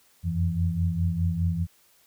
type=tone cluster; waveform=sine; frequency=86.1 / 91 / 167.7 Hz; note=F2 / F#2 / E3; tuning=-24 / -28 / +30 cents; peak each=-27 dBFS; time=0.23-1.67 s; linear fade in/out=50 ms; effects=white hiss -61 dBFS RMS until 2.06 s